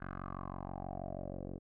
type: tone with low-pass filter sweep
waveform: 10% pulse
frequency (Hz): 46.25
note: F#1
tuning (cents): 0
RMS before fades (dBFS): -43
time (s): 0-1.59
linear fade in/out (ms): 20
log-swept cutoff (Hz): 1500 to 450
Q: 5.4
effects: none